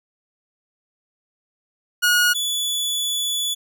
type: tone pair in turn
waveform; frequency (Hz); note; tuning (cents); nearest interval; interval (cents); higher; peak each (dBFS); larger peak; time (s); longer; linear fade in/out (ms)
sawtooth; 1446 / 3439; F#6 / A7; -40 / -40; octave + minor third; 1500; second; -11 / -18; first; 2.02-2.34 / 2.34-3.55; second; 20
effects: none